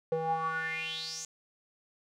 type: tone with band-pass filter sweep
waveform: square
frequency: 161.4 Hz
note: E3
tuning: 36 cents flat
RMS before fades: -34 dBFS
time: 0.12-1.25 s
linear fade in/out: 0 ms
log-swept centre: 520 to 6900 Hz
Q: 7.4
effects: none